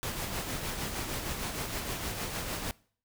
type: noise with tremolo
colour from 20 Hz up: pink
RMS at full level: -34 dBFS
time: 0.03-2.71 s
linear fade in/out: 0 ms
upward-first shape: sine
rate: 6.5 Hz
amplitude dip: 40%
effects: noise-tail reverb RT60 0.5 s tail -23 dB re dry